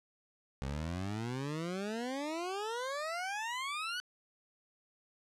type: exponential sweep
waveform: 20% pulse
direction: up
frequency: 65.41 to 1507 Hz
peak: -31 dBFS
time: 0.62-4 s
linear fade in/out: 0 ms
effects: low-pass 8000 Hz 12 dB/octave